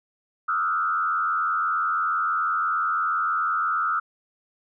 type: tone with frequency modulation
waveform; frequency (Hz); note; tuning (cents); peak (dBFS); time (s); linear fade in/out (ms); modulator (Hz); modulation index
sine; 1318.5; E6; 0; -21; 0.48-4; 10; 86; 1.2
effects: none